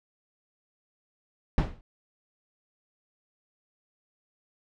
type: noise with exponential decay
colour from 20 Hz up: brown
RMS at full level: -18 dBFS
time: 1.58-1.81 s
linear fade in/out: 1 ms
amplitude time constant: 49 ms
effects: low-pass 4000 Hz 12 dB/octave